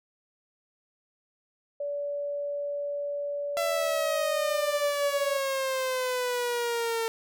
sine tone, 575 Hz, D5, 37 cents flat, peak -29 dBFS, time 1.8-5.37 s, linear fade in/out 5 ms
sawtooth exponential sweep, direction down, 673 to 451.7 Hz, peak -23 dBFS, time 3.57-7.08 s, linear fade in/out 0 ms
effects none

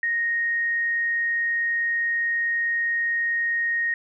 sine tone, 1864.7 Hz, A#6, in tune, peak -21 dBFS, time 0.03-3.94 s, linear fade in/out 2 ms, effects none

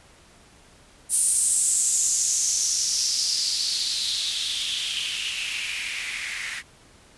blue noise with band-pass filter sweep, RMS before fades -25 dBFS, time 1.09-6.63 s, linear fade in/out 50 ms, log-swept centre 9400 to 1900 Hz, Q 4.7, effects pink hiss -53 dBFS RMS until 7.17 s + resampled to 24000 Hz

